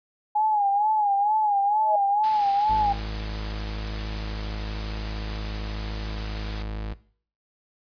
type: tone with vibrato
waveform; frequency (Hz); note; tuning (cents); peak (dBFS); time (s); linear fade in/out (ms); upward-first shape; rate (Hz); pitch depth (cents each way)
sine; 830.6; G#5; 0; -19; 0.35-2.93; 10; sine; 2.2; 80
type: tone with exponential growth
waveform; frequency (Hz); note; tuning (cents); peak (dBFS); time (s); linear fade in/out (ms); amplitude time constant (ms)
sine; 634; D#5; +32; -19; 1.71-1.96; 5; 54
type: noise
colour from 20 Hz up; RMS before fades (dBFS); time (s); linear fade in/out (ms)
white; -37; 2.23-6.63; 10
type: tone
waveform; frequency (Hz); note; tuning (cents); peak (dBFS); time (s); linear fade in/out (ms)
40% pulse; 53; G#1; +36; -28; 2.69-6.94; 10
effects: noise-tail reverb RT60 0.5 s tail -18 dB re dry + resampled to 11025 Hz